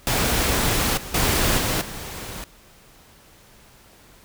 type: noise with level steps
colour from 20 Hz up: pink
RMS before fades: -21 / -35 / -20 / -23 / -34 dBFS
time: 0.07-2.44 s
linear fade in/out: 0 ms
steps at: 0.97 / 1.14 / 1.58 / 1.81 s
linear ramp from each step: 5 ms
effects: pink hiss -51 dBFS RMS until 4.24 s